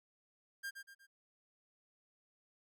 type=tone with echo; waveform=45% pulse; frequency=1602 Hz; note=G6; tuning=37 cents sharp; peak=-40 dBFS; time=0.63-0.71 s; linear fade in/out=20 ms; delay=120 ms; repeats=3; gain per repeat=-7 dB; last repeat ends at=1.07 s; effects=none